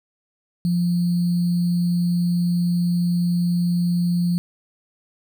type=tone with sample-and-hold; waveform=sine; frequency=174.61 Hz; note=F3; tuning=in tune; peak=-17 dBFS; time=0.65-4.38 s; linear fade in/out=0 ms; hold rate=4410 Hz; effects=none